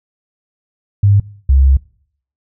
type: tone pair in turn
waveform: sine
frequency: 100.8 / 67.28 Hz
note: G2 / C2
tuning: +49 / +49 cents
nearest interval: perfect fifth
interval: 700 cents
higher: first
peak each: -6 dBFS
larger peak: neither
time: 1.03-1.2 / 1.49-1.77 s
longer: second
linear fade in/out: 5 ms
effects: noise-tail reverb RT60 0.6 s tail -22 dB re dry